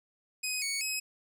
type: tone with pitch steps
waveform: 15% pulse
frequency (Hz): 2514 / 2230 / 2549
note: D#7 / C#7 / D#7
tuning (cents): +17 / +10 / +41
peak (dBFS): -24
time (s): 0.43-1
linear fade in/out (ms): 10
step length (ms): 190
effects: none